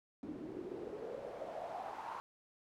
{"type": "noise with band-pass filter sweep", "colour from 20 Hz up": "pink", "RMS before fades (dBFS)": -45, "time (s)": [0.23, 2.2], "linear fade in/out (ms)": 0, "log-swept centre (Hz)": [270, 1000], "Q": 5, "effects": []}